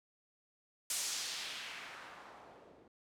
blue noise with low-pass filter sweep, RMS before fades -44 dBFS, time 0.9-2.88 s, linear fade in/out 2 ms, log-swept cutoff 8800 to 370 Hz, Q 1.2, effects none

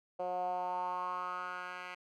10% pulse tone with band-pass filter sweep, 180.6 Hz, F#3, 42 cents flat, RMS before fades -38 dBFS, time 0.19-1.95 s, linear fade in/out 10 ms, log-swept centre 610 to 1900 Hz, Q 4.9, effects none

